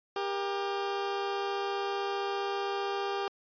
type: tone pair together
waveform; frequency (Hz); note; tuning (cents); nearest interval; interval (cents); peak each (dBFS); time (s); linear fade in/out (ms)
20% pulse; 398 / 473.3; G4 / A#4; +26 / +26; minor third; 300; -26 / -35; 0.16-3.28; 2
effects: resampled to 11025 Hz